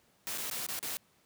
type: noise with dropouts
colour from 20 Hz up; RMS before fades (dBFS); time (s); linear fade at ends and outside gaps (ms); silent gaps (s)
white; -37; 0.27-0.97; 0; 0.376-0.382 / 0.5-0.512 / 0.665-0.687 / 0.791-0.828
effects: pink hiss -68 dBFS RMS until 1.25 s + high-pass 100 Hz 12 dB/octave